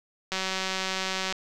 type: click train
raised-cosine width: 0.2 ms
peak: -12 dBFS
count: 191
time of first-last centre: 0.32-1.325 s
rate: 189 Hz
effects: none